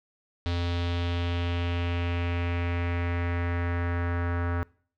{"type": "tone with low-pass filter sweep", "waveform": "square", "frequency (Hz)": 86.6, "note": "F2", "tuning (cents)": -14, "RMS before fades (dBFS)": -28, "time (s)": [0.46, 4.63], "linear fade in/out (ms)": 0, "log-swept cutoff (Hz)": [3900, 1500], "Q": 2.8, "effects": ["noise-tail reverb RT60 0.5 s tail -24 dB re dry"]}